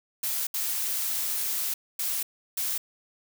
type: noise bursts at uneven times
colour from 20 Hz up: blue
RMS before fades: -29 dBFS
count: 4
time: 0.23-0.47 / 0.54-1.74 / 1.99-2.23 / 2.57-2.78 s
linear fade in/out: 5 ms
effects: none

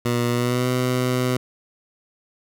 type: tone with pitch glide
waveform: 15% pulse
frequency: 120.3 to 126.14 Hz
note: B2 to B2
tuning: -45 to +37 cents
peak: -13 dBFS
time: 0.05-1.37 s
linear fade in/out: 5 ms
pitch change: +82 cents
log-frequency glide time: 0.32-0.68 s
effects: none

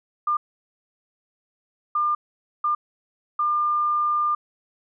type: tone bursts at uneven times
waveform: sine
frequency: 1200 Hz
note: D6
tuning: 37 cents sharp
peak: -19 dBFS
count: 4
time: 0.27-0.37 / 1.95-2.15 / 2.64-2.75 / 3.39-4.35 s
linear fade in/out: 5 ms
effects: none

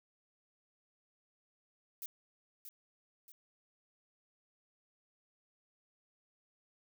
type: noise with echo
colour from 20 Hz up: violet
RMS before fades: -43 dBFS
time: 2.02-2.06 s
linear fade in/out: 0 ms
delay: 630 ms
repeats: 2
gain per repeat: -7 dB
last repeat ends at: 3.32 s
effects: none

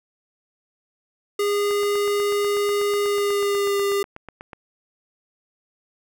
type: tone with pitch glide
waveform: square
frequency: 408.8 to 400.6 Hz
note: G#4 to G4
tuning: -27 to +38 cents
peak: -20 dBFS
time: 1.39-4.03 s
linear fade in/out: 5 ms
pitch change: -35 cents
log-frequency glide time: 3.01-3.81 s
type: click train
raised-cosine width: 0.5 ms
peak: -22 dBFS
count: 24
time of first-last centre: 1.71-4.532 s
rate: 8.15 Hz
effects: none

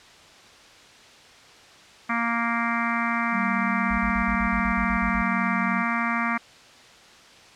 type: harmonic tone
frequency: 233.1 Hz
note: A#3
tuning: in tune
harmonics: 1 / 3 / 4 / 5 / 6 / 7 / 8 / 9 / 10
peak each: -28 / -34 / -33 / -28 / -32 / -34 / -33 / -31 / -34 dBFS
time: 2.09-6.38 s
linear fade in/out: 10 ms
type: tone with pitch glide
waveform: sine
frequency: 196 to 190.09 Hz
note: G3 to F#3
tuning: 0 to +47 cents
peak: -27 dBFS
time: 3.31-5.85 s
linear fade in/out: 50 ms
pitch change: -53 cents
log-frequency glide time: 4.17-5.51 s
type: tone bursts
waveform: sine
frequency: 54.9 Hz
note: A1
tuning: 3 cents flat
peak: -29 dBFS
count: 11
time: 3.9-5.224 s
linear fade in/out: 10 ms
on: 84 ms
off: 40 ms
effects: white hiss -49 dBFS RMS until 7.55 s + low-pass 5000 Hz 12 dB/octave

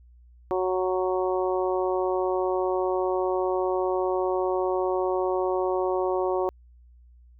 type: harmonic tone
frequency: 185 Hz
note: F#3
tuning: in tune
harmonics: 2 / 3 / 4 / 5 / 6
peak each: -25 / -29 / -31 / -33 / -35 dBFS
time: 0.51-6.49 s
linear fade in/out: 0 ms
effects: added 60 Hz sine -50 dBFS peak until 7.39 s

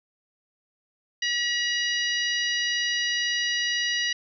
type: harmonic tone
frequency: 962 Hz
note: B5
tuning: 46 cents flat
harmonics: 2 / 3 / 4 / 5 / 6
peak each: -27 / -28 / -33 / -33 / -34 dBFS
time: 1.22-4.13 s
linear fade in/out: 5 ms
effects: none

